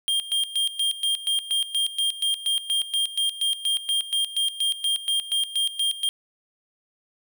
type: tone with tremolo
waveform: square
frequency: 3205 Hz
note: G7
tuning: 38 cents sharp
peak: -21 dBFS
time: 0.08-6.09 s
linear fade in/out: 0 ms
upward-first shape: square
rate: 4.2 Hz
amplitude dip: 80%
effects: none